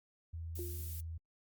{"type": "tone with pitch glide", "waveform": "sine", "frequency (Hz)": [82.41, 81.75], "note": ["E2", "E2"], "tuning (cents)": [0, -14], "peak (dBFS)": -40, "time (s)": [0.33, 1.18], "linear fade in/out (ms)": 10, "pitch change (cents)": -14, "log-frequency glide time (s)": [0.52, 0.98]}
{"type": "noise", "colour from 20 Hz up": "violet", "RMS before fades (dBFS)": -47, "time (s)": [0.55, 1.01], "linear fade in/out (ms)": 10}
{"type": "tone with exponential decay", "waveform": "sine", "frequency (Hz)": 351.7, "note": "F4", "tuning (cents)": 12, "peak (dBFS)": -39, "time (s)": [0.59, 1.01], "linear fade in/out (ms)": 1, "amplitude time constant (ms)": 90}
{"effects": ["Opus 48 kbps"]}